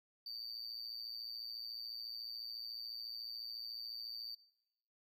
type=tone with amplitude modulation; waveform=triangle; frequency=4600 Hz; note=D8; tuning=37 cents flat; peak=-39 dBFS; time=0.26-4.35 s; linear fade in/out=5 ms; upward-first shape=sine; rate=114 Hz; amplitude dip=70%; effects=noise-tail reverb RT60 0.9 s tail -19 dB re dry